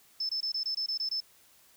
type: tone bursts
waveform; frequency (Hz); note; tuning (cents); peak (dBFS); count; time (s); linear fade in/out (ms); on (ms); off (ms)
sine; 5260; E8; -5; -29; 9; 0.2-1.204; 5; 92; 22
effects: white hiss -61 dBFS RMS until 1.76 s